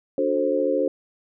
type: chord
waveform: sine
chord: D dominant seventh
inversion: none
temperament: just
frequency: 293.7 / 367.1 / 440.5 / 528.6 Hz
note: D4 / F#4 / A4 / C5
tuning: 0 / -14 / +2 / +18 cents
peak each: -26 / -27 / -26 / -22 dBFS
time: 0.18-0.88 s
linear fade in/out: 2 ms
effects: none